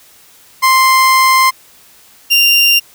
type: tone pair in turn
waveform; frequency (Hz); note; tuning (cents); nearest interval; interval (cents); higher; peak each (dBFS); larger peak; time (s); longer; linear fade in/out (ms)
30% pulse; 1046.5 / 2784; C6 / F7; 0 / -6; octave + perfect fourth; 1694; second; -4; neither; 0.62-1.51 / 2.3-2.8; first; 20
effects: white hiss -44 dBFS RMS until 2.94 s